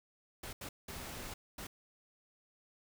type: noise bursts at uneven times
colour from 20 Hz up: pink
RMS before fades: -45 dBFS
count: 4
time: 0.43-0.53 / 0.61-0.69 / 0.88-1.34 / 1.58-1.67 s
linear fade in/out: 5 ms
effects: none